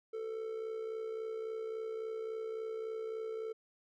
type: tone with amplitude modulation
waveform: triangle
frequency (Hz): 444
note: A4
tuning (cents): +16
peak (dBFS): -33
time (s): 0.13-3.53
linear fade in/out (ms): 10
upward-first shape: sine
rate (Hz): 63.6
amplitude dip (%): 55
effects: none